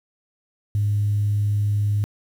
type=tone; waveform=sine; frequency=103.3 Hz; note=G#2; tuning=9 cents flat; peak=-17 dBFS; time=0.75-2.04 s; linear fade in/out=0 ms; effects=tanh soft clip ceiling -13 dBFS + 8-bit